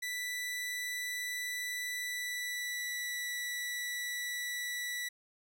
sawtooth tone with pitch glide, 1975.5 to 1957.3 Hz, B6 to B6, 0 to -16 cents, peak -32 dBFS, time 0.02-5.09 s, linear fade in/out 10 ms, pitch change -16 cents, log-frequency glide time 1.98-3.33 s, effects none

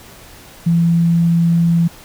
sine tone, 168.6 Hz, E3, 39 cents sharp, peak -10 dBFS, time 0.66-1.88 s, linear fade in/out 10 ms, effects pink hiss -40 dBFS RMS until 2.04 s

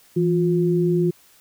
sine tone pair together, 167 / 354.9 Hz, E3 / F4, +23 / +28 cents, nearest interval octave + minor second, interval 1305 cents, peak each -19 dBFS, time 0.16-1.11 s, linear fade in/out 10 ms, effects white hiss -54 dBFS RMS until 1.4 s

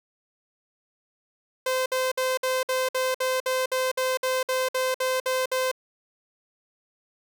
sawtooth tone bursts, 516 Hz, C5, 24 cents flat, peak -19 dBFS, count 16, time 1.66-5.715 s, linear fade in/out 5 ms, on 200 ms, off 57 ms, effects none

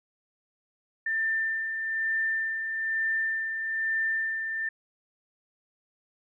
sine tone with tremolo, 1789 Hz, A6, 28 cents sharp, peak -24 dBFS, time 1.06-4.69 s, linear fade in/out 5 ms, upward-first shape sine, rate 1.1 Hz, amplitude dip 45%, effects none

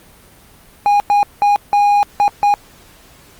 triangle tone bursts at uneven times, 819 Hz, G#5, 24 cents flat, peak -7 dBFS, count 6, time 0.86-1 / 1.1-1.23 / 1.42-1.56 / 1.73-2.03 / 2.2-2.28 / 2.43-2.54 s, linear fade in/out 0 ms, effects pink hiss -45 dBFS RMS until 3.39 s + Opus 32 kbps

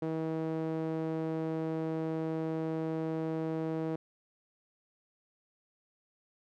sawtooth tone with band-pass filter, 160.3 Hz, E3, 48 cents flat, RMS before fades -34 dBFS, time 0.02-3.96 s, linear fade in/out 5 ms, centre 410 Hz, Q 1.5, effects none

